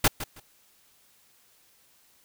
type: noise with echo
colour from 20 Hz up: pink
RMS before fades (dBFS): -19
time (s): 0.04-0.08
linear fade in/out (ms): 5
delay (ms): 160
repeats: 2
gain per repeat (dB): -14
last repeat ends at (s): 0.4
effects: white hiss -62 dBFS RMS until 2.24 s